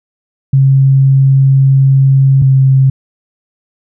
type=tone pair in turn; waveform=sine; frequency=135.3 / 133.67 Hz; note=C#3 / C3; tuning=-42 / +37 cents; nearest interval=unison; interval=21 cents; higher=first; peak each=-4 dBFS; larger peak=neither; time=0.53-2.42 / 2.42-2.9 s; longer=first; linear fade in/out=5 ms; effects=none